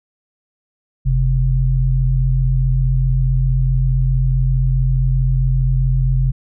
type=tone pair together; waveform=sine; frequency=46.12 / 130.81 Hz; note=F#1 / C3; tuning=-5 / 0 cents; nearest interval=octave + tritone; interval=1805 cents; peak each=-15 dBFS; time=1.05-6.32 s; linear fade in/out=20 ms; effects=none